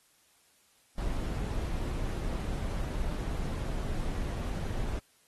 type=noise; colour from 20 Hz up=brown; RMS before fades=-33 dBFS; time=0.98-4.99 s; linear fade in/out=2 ms; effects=white hiss -66 dBFS RMS until 5.27 s + AAC 32 kbps